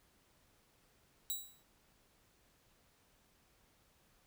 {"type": "tone with exponential decay", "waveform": "5% pulse", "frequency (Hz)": 3885, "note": "B7", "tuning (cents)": -29, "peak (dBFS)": -26, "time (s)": [1.3, 1.63], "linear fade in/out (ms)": 0, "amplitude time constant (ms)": 71, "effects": ["pink hiss -71 dBFS RMS until 4.26 s"]}